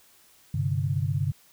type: chord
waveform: sine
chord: G suspended fourth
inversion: none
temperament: equal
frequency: 98 / 130.81 / 146.83 Hz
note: G2 / C3 / D3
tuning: 0 / 0 / 0 cents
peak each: -28 dBFS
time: 0.54-1.32 s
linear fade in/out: 5 ms
effects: white hiss -58 dBFS RMS until 1.52 s